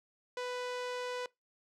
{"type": "tone", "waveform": "sawtooth", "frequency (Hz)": 496.1, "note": "B4", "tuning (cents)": 8, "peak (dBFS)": -32, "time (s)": [0.37, 1.26], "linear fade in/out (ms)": 2, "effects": ["noise-tail reverb RT60 0.2 s tail -23 dB re dry", "low-pass 6000 Hz 12 dB/octave"]}